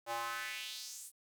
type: tone with high-pass filter sweep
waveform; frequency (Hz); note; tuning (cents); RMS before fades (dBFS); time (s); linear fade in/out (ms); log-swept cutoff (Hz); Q
square; 116.54; A#2; 0; -42; 0.06-1.12; 50; 660 to 10000; 2.6
effects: 11-bit